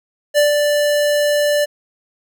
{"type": "tone with ADSR envelope", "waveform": "square", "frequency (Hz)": 587.3, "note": "D5", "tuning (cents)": 0, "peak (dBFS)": -10, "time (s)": [0.34, 1.66], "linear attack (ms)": 38, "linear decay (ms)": 140, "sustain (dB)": -4, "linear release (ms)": 23, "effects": []}